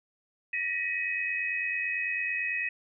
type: tone cluster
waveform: sine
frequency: 1855 / 1944 / 2534 Hz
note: A#6 / B6 / D#7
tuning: -9 / -28 / +31 cents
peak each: -36 / -34 / -30 dBFS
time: 0.53-2.69 s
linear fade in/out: 5 ms
effects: none